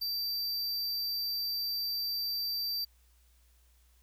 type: tone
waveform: square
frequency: 4671 Hz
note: D8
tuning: 10 cents flat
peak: -32 dBFS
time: 0.01-2.85 s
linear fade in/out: 10 ms
effects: added 60 Hz sine -62 dBFS peak until 4.02 s + white hiss -70 dBFS RMS until 4.02 s